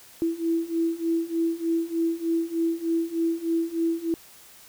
sine beating tone pair, 329.6 / 332.9 Hz, E4 / E4, 0 / +17 cents, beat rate 3.3 Hz, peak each -27 / -25 dBFS, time 0.22-4.14 s, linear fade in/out 0 ms, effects white hiss -50 dBFS RMS until 4.68 s

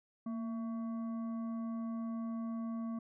sine tone with frequency modulation, 230 Hz, A#3, 23 cents flat, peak -36 dBFS, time 0.26-2.99 s, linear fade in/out 5 ms, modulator 894 Hz, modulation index 0.33, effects none

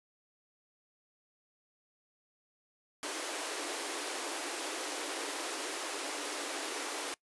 pink high-pass noise, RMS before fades -38 dBFS, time 3.03-7.14 s, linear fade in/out 0 ms, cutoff 280 Hz, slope 96 dB/octave, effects noise-tail reverb RT60 0.1 s tail -23 dB re dry + resampled to 24000 Hz

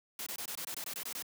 white noise bursts, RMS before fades -40 dBFS, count 11, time 0.19-1.224 s, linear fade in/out 2 ms, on 74 ms, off 22 ms, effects high-pass 150 Hz 12 dB/octave

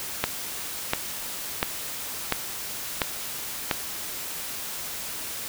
click train, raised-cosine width 0.3 ms, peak -5 dBFS, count 6, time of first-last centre 0.24-3.712 s, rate 1.44 Hz, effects white hiss -34 dBFS RMS until 5.48 s

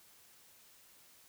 silence, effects white hiss -62 dBFS RMS until 1.28 s

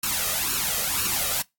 white noise with flanger, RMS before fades -25 dBFS, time 0.03-1.42 s, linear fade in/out 5 ms, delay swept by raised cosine 0.71 to 1.6 ms, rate 2 Hz, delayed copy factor +0.7, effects noise-tail reverb RT60 0.2 s tail -25 dB re dry + AAC 64 kbps

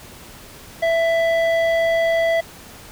square tone with low-pass filter, 663 Hz, E5, 10 cents sharp, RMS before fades -18 dBFS, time 0.82-2.41 s, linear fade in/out 10 ms, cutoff 2400 Hz, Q 1.1, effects pink hiss -41 dBFS RMS until 2.91 s

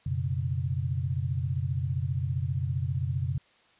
sine chord, F# suspended fourth, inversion none, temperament equal with one note detuned, 90.96 / 123.47 / 138.59 Hz, F#2 / B2 / C#3, -29 / 0 / 0 cents, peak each -31 dBFS, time 0.06-3.38 s, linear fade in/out 5 ms, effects white hiss -62 dBFS RMS until 3.79 s + resampled to 8000 Hz

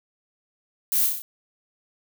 violet noise with echo, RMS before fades -23 dBFS, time 0.92-1.06 s, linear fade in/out 0 ms, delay 32 ms, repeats 5, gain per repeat -3 dB, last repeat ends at 1.22 s, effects none

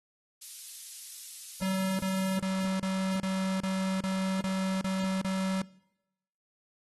white high-pass noise, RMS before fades -44 dBFS, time 0.41-2.39 s, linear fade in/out 10 ms, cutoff 4100 Hz, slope 12 dB/octave
square tone bursts, 190 Hz, F#3, 46 cents sharp, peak -29 dBFS, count 10, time 1.62-5.617 s, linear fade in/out 0 ms, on 370 ms, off 33 ms
effects noise-tail reverb RT60 0.9 s tail -22 dB re dry + AAC 32 kbps

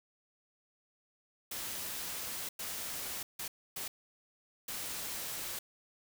white noise bursts at uneven times, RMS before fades -40 dBFS, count 5, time 1.51-2.49 / 2.59-3.23 / 3.39-3.48 / 3.76-3.88 / 4.68-5.59 s, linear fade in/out 5 ms, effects none

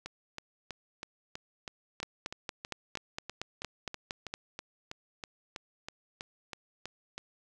two click trains, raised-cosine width 0.2 ms, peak -18 / -22 dBFS, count 11 / 23, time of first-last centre 2.03-4.339 / 0.06-7.18 s, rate 4.33 / 3.09 Hz, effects none

